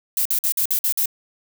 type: noise bursts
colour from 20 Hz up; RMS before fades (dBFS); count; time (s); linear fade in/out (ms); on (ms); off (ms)
violet; -20; 7; 0.17-1.058; 2; 84; 50
effects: none